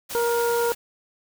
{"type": "noise", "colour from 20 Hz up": "white", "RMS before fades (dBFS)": -33, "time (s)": [0.09, 0.75], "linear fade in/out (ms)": 20}
{"type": "harmonic tone", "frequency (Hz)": 470.8, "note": "A#4", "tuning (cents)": 17, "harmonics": [1, 2, 3], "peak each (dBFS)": [-21, -27, -31], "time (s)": [0.15, 0.72], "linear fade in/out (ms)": 0}
{"effects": []}